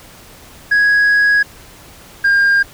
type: tone pair in turn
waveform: sine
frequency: 1661.2 / 1608.3 Hz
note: G#6 / G6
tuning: 0 / +44 cents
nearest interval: minor second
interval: 56 cents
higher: first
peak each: -6 dBFS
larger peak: neither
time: 0.71-1.43 / 2.24-2.63 s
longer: first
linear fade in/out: 10 ms
effects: tanh soft clip ceiling -8 dBFS + pink hiss -40 dBFS RMS until 2.73 s